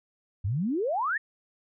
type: exponential sweep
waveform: sine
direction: up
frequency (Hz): 87.31 to 1900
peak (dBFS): -25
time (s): 0.44-1.18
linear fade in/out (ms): 10
effects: none